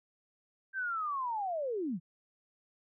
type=linear sweep; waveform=sine; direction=down; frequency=1591 to 147.1 Hz; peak=-32 dBFS; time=0.73-2 s; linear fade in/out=50 ms; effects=none